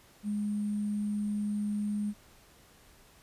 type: tone with sample-and-hold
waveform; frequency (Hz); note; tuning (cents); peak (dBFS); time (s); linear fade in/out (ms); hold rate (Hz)
sine; 207.7; G#3; 0; -29; 0.23-2.14; 50; 8820
effects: pink hiss -59 dBFS RMS until 3.22 s + resampled to 32000 Hz